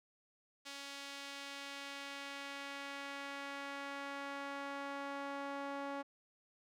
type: tone with band-pass filter sweep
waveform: sawtooth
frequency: 279.6 Hz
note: C#4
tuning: 15 cents sharp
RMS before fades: -45 dBFS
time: 0.65-6.03 s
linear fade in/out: 20 ms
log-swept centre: 4200 to 880 Hz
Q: 0.87
effects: none